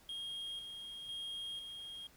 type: tone with tremolo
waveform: triangle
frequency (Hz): 3247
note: G#7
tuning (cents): -40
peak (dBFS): -39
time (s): 0.09-2.07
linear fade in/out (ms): 2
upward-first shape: square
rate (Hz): 1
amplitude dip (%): 40
effects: pink hiss -64 dBFS RMS until 2.16 s